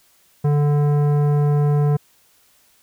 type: tone with tanh clipping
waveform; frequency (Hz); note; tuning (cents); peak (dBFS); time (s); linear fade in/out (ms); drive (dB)
sine; 146.3; D3; -6; -16; 0.44-1.97; 10; 14
effects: white hiss -57 dBFS RMS until 2.82 s